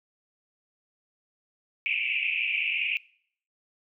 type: band-pass noise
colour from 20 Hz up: white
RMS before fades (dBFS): -28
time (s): 1.86-2.97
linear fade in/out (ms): 0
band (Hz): 2300 to 2700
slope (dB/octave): 96
effects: noise-tail reverb RT60 0.6 s tail -23 dB re dry